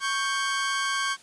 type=tone pair together; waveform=sawtooth; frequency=1108.7 / 1572.9 Hz; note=C#6 / G6; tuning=0 / +5 cents; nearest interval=tritone; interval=605 cents; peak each=-24 / -24 dBFS; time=0-1.17 s; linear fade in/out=50 ms; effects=white hiss -52 dBFS RMS until 1.22 s + resampled to 22050 Hz